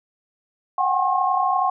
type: tone cluster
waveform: sine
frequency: 737 / 769 / 806 / 1077 Hz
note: F#5 / G5 / G5 / C6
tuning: -7 / -33 / +48 / +50 cents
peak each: -22 / -26 / -25 / -21 dBFS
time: 0.78-1.7 s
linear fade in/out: 5 ms
effects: none